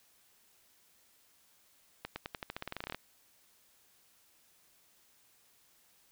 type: accelerating click train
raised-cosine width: 0.3 ms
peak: -22 dBFS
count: 17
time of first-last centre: 2.05-2.946 s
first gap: 110 ms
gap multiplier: 0.9
effects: white hiss -67 dBFS RMS until 6.11 s